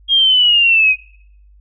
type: linear sweep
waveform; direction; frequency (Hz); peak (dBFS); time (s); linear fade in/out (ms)
sine; down; 3257 to 2489; -8; 0.08-0.96; 50
effects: noise-tail reverb RT60 0.7 s tail -25 dB re dry + added 50 Hz sine -43 dBFS peak until 1.6 s